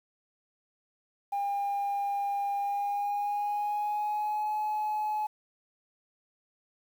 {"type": "tone with pitch glide", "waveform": "sine", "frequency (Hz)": [804, 850.8], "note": ["G5", "G#5"], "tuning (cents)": [44, 42], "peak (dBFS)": -26, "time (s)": [1.32, 5.27], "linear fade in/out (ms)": 10, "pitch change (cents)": 98, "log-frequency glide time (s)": [2.57, 4.56], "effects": ["tanh soft clip ceiling -26 dBFS", "9-bit"]}